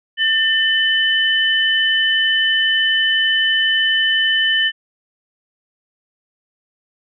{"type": "tone pair together", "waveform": "sine", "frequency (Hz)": [1794, 3017], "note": ["A6", "F#7"], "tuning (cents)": [33, 33], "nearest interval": "major sixth", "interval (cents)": 900, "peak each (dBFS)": [-16, -16], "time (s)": [0.17, 4.72], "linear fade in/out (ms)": 50, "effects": []}